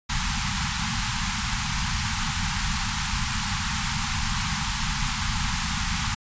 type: band-stop noise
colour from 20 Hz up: pink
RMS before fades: -26 dBFS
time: 0.09-6.15 s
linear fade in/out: 10 ms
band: 230 to 800 Hz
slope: 96 dB/octave
effects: resampled to 16000 Hz